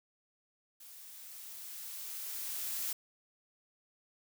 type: noise with level ramp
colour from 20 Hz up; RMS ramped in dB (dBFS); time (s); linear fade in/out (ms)
blue; -53 to -36; 0.8-2.93; 5
effects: none